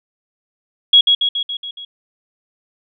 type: tone with echo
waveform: sine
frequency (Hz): 3322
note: G#7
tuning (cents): 0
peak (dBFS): -5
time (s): 0.93-1.01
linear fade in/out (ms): 5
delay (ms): 140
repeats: 6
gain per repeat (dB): -4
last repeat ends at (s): 1.85
effects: none